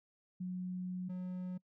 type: tone pair in turn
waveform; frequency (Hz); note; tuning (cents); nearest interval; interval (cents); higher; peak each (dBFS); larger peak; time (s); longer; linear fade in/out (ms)
sine / triangle; 182.3 / 182.3; F#3 / F#3; -25 / -25; unison; 0; neither; -37 / -36; second; 0.4-1.09 / 1.09-1.58; first; 10
effects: noise-tail reverb RT60 0.1 s tail -25 dB re dry

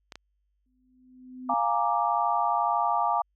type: clicks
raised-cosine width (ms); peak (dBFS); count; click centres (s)
0.2; -23; 2; 0.122 / 0.156
type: tone with exponential growth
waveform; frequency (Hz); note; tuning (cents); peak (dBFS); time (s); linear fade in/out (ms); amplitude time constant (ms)
sine; 254.6; C4; -47; -32; 0.66-1.54; 2; 190
type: chord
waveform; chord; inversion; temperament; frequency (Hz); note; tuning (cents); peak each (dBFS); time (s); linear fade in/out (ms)
sine; Bb dominant seventh; second; equal; 698.5 / 830.6 / 932.3 / 1174.7; F5 / Ab5 / Bb5 / D6; 0 / 0 / 0 / 0; -28; 1.49-3.22; 5
effects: added 50 Hz sine -70 dBFS peak until 3.35 s

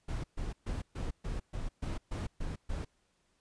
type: noise bursts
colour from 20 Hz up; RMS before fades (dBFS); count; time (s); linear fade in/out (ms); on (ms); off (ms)
brown; -36; 10; 0.08-2.85; 10; 160; 130
effects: pink hiss -74 dBFS RMS until 3.4 s + resampled to 22050 Hz

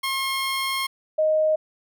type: tone pair in turn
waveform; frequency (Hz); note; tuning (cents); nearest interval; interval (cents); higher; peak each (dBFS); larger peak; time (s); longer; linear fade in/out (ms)
15% pulse / sine; 1074 / 622.7; C6 / D#5; +45 / +1; major sixth; 944; first; -17; neither; 0.03-0.87 / 1.18-1.56; first; 10
effects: none

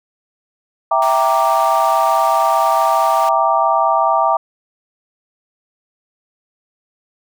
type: chord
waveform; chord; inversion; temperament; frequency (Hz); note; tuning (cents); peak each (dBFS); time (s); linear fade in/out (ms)
sine; E half-diminished seventh; none; equal; 659.3 / 784 / 932.3 / 1174.7; E5 / G5 / Bb5 / D6; 0 / 0 / 0 / 0; -17; 0.91-4.37; 5
type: high-pass noise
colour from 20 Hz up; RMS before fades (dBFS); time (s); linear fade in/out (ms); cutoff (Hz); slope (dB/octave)
pink; -32; 1.02-3.29; 2; 910; 96
effects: none

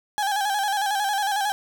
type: tone with vibrato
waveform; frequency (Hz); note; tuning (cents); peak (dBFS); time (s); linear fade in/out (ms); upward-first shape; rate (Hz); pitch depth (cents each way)
35% pulse; 811; G#5; -41; -20; 0.18-1.52; 0; square; 11; 57
effects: none

